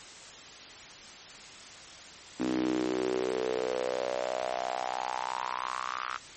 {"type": "tone with high-pass filter sweep", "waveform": "sawtooth", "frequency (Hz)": 63, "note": "B1", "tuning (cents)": 35, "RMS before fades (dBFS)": -32, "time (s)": [2.39, 6.18], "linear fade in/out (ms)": 20, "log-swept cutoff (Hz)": [280, 1300], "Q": 6.1, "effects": ["white hiss -47 dBFS RMS until 6.36 s", "MP3 32 kbps"]}